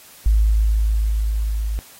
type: tone with level ramp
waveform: sine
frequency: 53.5 Hz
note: A1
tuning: 48 cents flat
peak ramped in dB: -11 to -20 dBFS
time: 0.26-1.79 s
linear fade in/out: 0 ms
effects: white hiss -45 dBFS RMS until 1.99 s + AAC 48 kbps